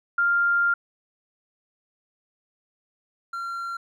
sine / triangle tone pair in turn, 1396.9 / 1374.5 Hz, F6 / F6, 0 / -28 cents, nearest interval unison, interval 28 cents, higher first, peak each -18 / -27 dBFS, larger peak first, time 0.18-0.74 / 3.33-3.77 s, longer first, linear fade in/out 5 ms, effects none

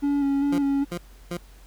triangle tone with vibrato, 281.2 Hz, C#4, 25 cents sharp, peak -18 dBFS, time 0.02-0.85 s, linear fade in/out 20 ms, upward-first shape square, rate 2.5 Hz, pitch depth 21 cents each way
20% pulse tone bursts, 174.3 Hz, F3, 3 cents flat, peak -23 dBFS, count 3, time 0.52-1.372 s, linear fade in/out 5 ms, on 64 ms, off 330 ms
effects added 46 Hz sine -46 dBFS peak until 1.66 s + pink hiss -55 dBFS RMS until 1.66 s

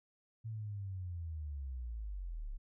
sine linear sweep, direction down, 113.6 to 31.94 Hz, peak -39 dBFS, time 0.44-2.58 s, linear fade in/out 20 ms, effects none

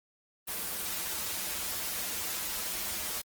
white noise with comb filter, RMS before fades -35 dBFS, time 0.47-3.22 s, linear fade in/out 20 ms, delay 7.4 ms, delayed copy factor -0.85, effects Opus 24 kbps

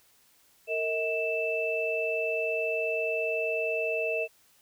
sine tone cluster, 457.1 / 637 / 2645 Hz, A#4 / D#5 / E7, -34 / +41 / +5 cents, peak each -31 dBFS, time 0.67-4.28 s, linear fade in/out 50 ms, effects white hiss -63 dBFS RMS until 4.61 s

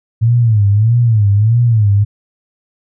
sine tone with vibrato, 110 Hz, A2, in tune, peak -7 dBFS, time 0.21-2.05 s, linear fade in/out 20 ms, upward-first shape sine, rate 1.6 Hz, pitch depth 160 cents each way, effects none

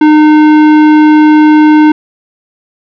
sine tone with tanh clipping, 305.1 Hz, D#4, 34 cents flat, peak -3 dBFS, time 0.01-1.92 s, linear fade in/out 5 ms, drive 15 dB, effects none

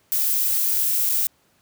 violet noise with dropouts, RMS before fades -21 dBFS, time 0.12-1.27 s, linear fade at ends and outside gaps 0 ms, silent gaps 1.092-1.096 s, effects pink hiss -62 dBFS RMS until 1.61 s + high-pass 80 Hz 12 dB/octave

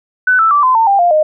sine tone with pitch steps, 1500 / 1321 / 1163.4 / 1024.5 / 902.3 / 794.6 / 699.8 / 616.3 Hz, F#6 / E6 / D6 / C6 / A5 / G5 / F5 / D#5, +23 / +3 / -17 / -37 / +43 / +23 / +3 / -17 cents, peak -7 dBFS, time 0.27-1.23 s, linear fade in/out 5 ms, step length 120 ms, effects none

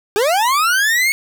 40% pulse linear sweep, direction up, 386.6 to 2217 Hz, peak -12 dBFS, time 0.16-1.12 s, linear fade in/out 0 ms, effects none

